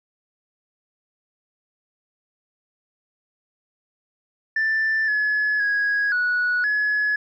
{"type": "tone with pitch steps", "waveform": "sine", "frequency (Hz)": [1770, 1703, 1657, 1467, 1695], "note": ["A6", "G#6", "G#6", "F#6", "G#6"], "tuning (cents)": [10, 43, -4, -15, 35], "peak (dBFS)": -17, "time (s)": [4.56, 7.16], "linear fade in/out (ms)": 5, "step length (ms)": 520, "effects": ["tanh soft clip ceiling -16 dBFS"]}